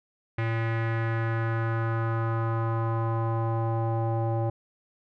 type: tone with low-pass filter sweep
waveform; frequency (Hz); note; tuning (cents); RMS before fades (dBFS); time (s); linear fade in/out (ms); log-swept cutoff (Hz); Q
square; 113.8; A#2; -41; -27; 0.38-4.5; 5; 2100 to 730; 2.9
effects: none